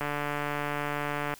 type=click train; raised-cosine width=0.5 ms; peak=-16 dBFS; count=195; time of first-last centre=0.01-1.339 s; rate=146 Hz; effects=white hiss -52 dBFS RMS until 1.39 s